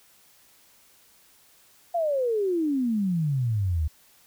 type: exponential sweep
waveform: sine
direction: down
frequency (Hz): 707 to 73.42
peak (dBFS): -22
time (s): 1.94-3.88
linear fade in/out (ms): 10
effects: white hiss -58 dBFS RMS until 4.26 s